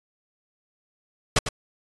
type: noise with echo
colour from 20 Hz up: pink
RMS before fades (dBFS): -18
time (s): 1.36-1.39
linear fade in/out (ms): 5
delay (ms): 100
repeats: 1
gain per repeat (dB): -10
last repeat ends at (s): 1.49
effects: resampled to 22050 Hz